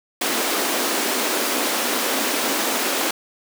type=high-pass noise; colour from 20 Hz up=pink; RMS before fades=-22 dBFS; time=0.21-3.11 s; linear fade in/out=5 ms; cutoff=230 Hz; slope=48 dB/octave; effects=none